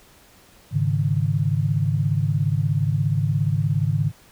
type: chord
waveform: sine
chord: Ab suspended fourth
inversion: none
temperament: equal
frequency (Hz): 103.83 / 138.59 / 155.56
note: Ab2 / Db3 / Eb3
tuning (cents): 0 / 0 / 0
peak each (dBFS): -23 / -22 / -23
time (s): 0.71-4.12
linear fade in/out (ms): 50
effects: pink hiss -52 dBFS RMS until 4.31 s